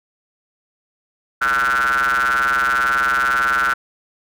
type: ring-modulated tone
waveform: square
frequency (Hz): 65.41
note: C2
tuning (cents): 0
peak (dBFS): -13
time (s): 1.41-3.74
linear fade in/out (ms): 10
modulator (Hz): 1430
effects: none